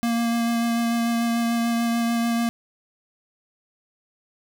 square tone with vibrato, 233.1 Hz, A#3, in tune, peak -21 dBFS, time 0.03-2.49 s, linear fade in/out 0 ms, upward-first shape sine, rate 6.8 Hz, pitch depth 12 cents each way, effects none

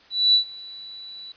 sine tone with ADSR envelope, 3951 Hz, B7, in tune, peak -12 dBFS, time 0.1-1.32 s, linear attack 240 ms, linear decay 100 ms, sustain -24 dB, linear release 3 ms, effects white hiss -53 dBFS RMS until 1.36 s + resampled to 11025 Hz

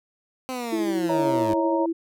15% pulse linear sweep, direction down, 261.6 to 98.3 Hz, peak -22 dBFS, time 0.49-1.54 s, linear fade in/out 0 ms
sine tone with tremolo, 331.4 Hz, E4, 9 cents sharp, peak -21 dBFS, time 0.72-1.93 s, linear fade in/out 10 ms, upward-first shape sine, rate 13 Hz, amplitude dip 35%
sine chord, A# diminished, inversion first, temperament equal with one note detuned, 554.4 / 648.3 / 932.3 Hz, C#5 / E5 / A#5, 0 / -29 / 0 cents, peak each -25 / -30 / -26 dBFS, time 1.09-1.86 s, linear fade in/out 5 ms
effects none

